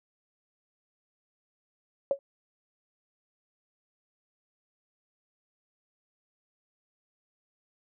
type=tone with exponential decay; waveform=sine; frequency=554.4 Hz; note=C#5; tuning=in tune; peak=-18 dBFS; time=2.11-2.19 s; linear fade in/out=1 ms; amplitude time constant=17 ms; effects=none